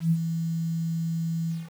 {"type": "tone with ADSR envelope", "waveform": "sine", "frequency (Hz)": 164.81, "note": "E3", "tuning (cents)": 0, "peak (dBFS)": -17, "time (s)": [0, 1.7], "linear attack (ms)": 110, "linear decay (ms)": 56, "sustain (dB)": -8, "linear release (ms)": 200, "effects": ["8-bit"]}